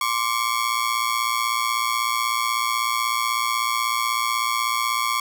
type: ring-modulated tone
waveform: sawtooth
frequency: 1108.7 Hz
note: C#6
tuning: in tune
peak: -14 dBFS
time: 0.01-5.2 s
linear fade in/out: 2 ms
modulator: 58.1 Hz
effects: none